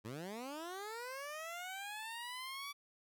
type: linear sweep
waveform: 15% pulse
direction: up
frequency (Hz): 100 to 1153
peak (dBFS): -37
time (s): 0.04-2.73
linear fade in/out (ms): 20
effects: none